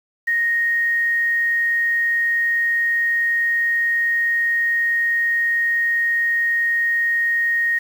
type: tone with quantisation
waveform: sine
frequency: 1864.7 Hz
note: A#6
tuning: in tune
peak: -16 dBFS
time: 0.27-7.79 s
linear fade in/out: 10 ms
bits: 7
effects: none